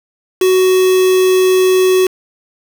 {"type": "tone with quantisation", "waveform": "triangle", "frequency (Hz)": 372.3, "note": "F#4", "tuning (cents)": 11, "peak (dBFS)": -6, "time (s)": [0.41, 2.07], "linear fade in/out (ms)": 5, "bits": 3, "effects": []}